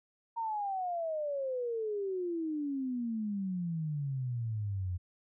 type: exponential sweep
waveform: sine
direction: down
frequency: 934 to 87.31 Hz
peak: -32 dBFS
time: 0.36-4.98 s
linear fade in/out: 20 ms
effects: none